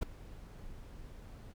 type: noise with ADSR envelope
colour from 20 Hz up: brown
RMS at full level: -29 dBFS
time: 0.01-1.54 s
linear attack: 18 ms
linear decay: 7 ms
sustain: -20 dB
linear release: 31 ms
effects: none